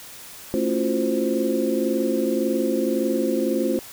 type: tone cluster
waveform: sine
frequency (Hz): 222.1 / 274 / 338.9 / 360.7 / 522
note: A3 / C#4 / E4 / F#4 / C5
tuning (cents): +16 / -20 / +48 / -44 / -4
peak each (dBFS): -26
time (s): 0.54-3.79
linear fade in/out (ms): 0
effects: white hiss -41 dBFS RMS until 3.92 s